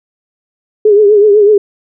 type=tone with vibrato; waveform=sine; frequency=415.3 Hz; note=G#4; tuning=in tune; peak=-3 dBFS; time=0.85-1.58 s; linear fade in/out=5 ms; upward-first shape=triangle; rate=8 Hz; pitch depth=83 cents each way; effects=none